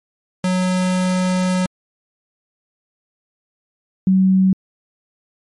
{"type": "tone pair in turn", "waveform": ["square", "sine"], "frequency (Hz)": [183.8, 188.97], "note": ["F#3", "F#3"], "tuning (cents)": [-11, 37], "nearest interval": "unison", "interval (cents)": 48, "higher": "second", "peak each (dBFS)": [-16, -10], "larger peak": "second", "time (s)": [[0.44, 1.66], [4.07, 4.53]], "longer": "first", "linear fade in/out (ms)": 2, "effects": ["MP3 48 kbps"]}